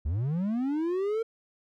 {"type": "linear sweep", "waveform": "triangle", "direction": "up", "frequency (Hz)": [65.2, 460], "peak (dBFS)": -24, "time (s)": [0.05, 1.23], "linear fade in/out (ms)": 10, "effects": []}